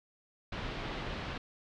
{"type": "low-pass noise", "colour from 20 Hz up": "pink", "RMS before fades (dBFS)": -39, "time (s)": [0.52, 1.38], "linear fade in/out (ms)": 5, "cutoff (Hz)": 3900, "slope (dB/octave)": 24, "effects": []}